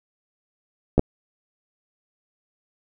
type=clicks; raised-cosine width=2 ms; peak=-3 dBFS; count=2; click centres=0.98 / 0.994 s; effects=none